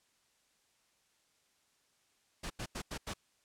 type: noise bursts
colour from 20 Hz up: pink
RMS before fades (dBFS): -40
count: 5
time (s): 2.43-3.138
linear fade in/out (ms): 10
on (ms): 72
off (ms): 87
effects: white hiss -73 dBFS RMS until 3.44 s + low-pass 9000 Hz 12 dB/octave